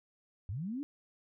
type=linear sweep; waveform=sine; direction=up; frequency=82.41 to 298.9 Hz; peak=-35 dBFS; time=0.49-0.83 s; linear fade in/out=0 ms; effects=none